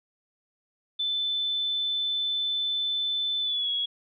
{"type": "tone with pitch glide", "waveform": "sine", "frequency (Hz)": [3520, 3340], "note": ["A7", "G#7"], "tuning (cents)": [0, 9], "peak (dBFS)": -25, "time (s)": [0.99, 3.86], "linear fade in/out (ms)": 10, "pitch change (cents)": -91, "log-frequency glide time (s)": [3.41, 3.7], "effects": []}